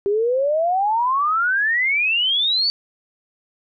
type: exponential sweep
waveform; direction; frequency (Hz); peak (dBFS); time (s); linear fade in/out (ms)
sine; up; 392 to 4596; -16; 0.06-2.7; 0
effects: none

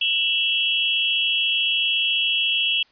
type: tone cluster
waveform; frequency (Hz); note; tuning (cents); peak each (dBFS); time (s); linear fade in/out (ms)
sine; 2682 / 2948 / 3275; E7 / F#7 / G#7; +29 / -7 / -25; -23; 0.01-2.83; 5
effects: white hiss -58 dBFS RMS until 2.91 s + resampled to 11025 Hz

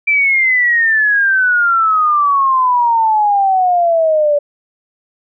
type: exponential sweep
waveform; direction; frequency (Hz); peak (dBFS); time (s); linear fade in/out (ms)
sine; down; 2349 to 575; -9; 0.07-4.39; 10
effects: none

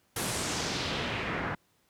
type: noise with low-pass filter sweep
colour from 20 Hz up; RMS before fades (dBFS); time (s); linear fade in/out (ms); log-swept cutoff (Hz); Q
pink; -32; 0.16-1.55; 5; 12000 to 1500; 1.7
effects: pink hiss -69 dBFS RMS until 1.89 s + high-pass 80 Hz 12 dB/octave

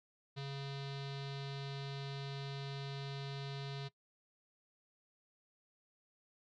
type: tone with low-pass filter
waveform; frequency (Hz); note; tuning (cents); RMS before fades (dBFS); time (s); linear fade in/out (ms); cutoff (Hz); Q
square; 138.59; C#3; 0; -43; 0.36-3.89; 20; 4000; 4.4
effects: noise-tail reverb RT60 0.1 s tail -19 dB re dry

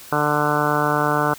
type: harmonic tone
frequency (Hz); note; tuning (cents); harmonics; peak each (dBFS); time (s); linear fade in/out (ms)
148.5; D3; +20; 1 / 2 / 3 / 4 / 5 / 6 / 7 / 8 / 9 / 10; -26 / -26 / -26 / -26 / -26 / -26 / -26 / -26 / -26 / -26; 0.12-1.34; 5
effects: white hiss -41 dBFS RMS until 1.38 s

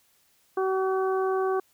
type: harmonic tone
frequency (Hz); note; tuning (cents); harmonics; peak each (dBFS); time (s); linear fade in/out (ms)
379.6; F#4; +44; 1 / 2 / 3 / 4; -24 / -31 / -32 / -39; 0.57-1.6; 5
effects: white hiss -65 dBFS RMS until 1.73 s

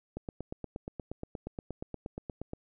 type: click train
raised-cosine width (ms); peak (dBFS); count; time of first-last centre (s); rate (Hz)
2; -24; 21; 0.17-2.534; 8.46
effects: none

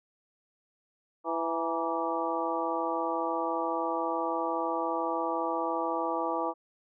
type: harmonic tone with a mistuned harmonic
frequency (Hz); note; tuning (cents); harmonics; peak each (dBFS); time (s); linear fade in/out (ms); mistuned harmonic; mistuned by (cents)
165.9; E3; +11; 2 / 3 / 4 / 5 / 6 / 7; -35 / -35 / -35 / -35 / -35 / -35; 1.24-6.54; 50; 6; -75
effects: none

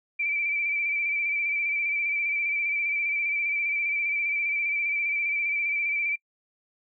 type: tone with vibrato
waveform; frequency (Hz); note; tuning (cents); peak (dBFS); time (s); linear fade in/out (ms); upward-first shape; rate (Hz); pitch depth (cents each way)
sine; 2329; D7; -15; -24; 0.19-6.16; 10; square; 15; 27
effects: noise-tail reverb RT60 0.1 s tail -26 dB re dry

